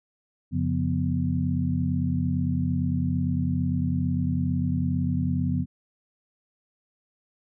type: tone cluster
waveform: sine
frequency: 90 / 138.9 / 176.6 / 247.6 Hz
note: F#2 / C#3 / F3 / B3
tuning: -47 / +4 / +20 / +5 cents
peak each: -28 dBFS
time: 0.51-5.66 s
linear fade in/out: 50 ms
effects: none